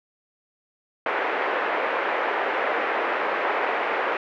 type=band-pass noise; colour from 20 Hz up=pink; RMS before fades=-25 dBFS; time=1.06-4.17 s; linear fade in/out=2 ms; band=420 to 2200 Hz; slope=24 dB/octave; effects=none